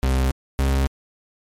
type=tone pair in turn; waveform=40% pulse; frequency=65.41 / 67.48 Hz; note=C2 / C#2; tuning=0 / -46 cents; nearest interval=minor second; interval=54 cents; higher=second; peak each=-16 dBFS; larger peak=neither; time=0.03-0.31 / 0.59-0.87 s; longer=neither; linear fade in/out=0 ms; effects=MP3 64 kbps